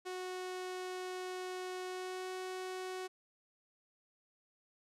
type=tone with pitch glide; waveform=sawtooth; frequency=367.8 to 371.2 Hz; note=F#4 to F#4; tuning=-10 to +6 cents; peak=-36 dBFS; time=0.05-3.08 s; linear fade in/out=20 ms; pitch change=+16 cents; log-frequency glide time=1.87-2.3 s; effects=low-pass 10000 Hz 12 dB/octave